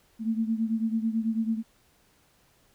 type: beating tone pair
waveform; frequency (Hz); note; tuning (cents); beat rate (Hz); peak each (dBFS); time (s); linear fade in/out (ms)
sine; 221.8 / 230.9; A3 / A#3; +14 / -16; 9.1; -26 / -30; 0.19-1.63; 50
effects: pink hiss -64 dBFS RMS until 2.74 s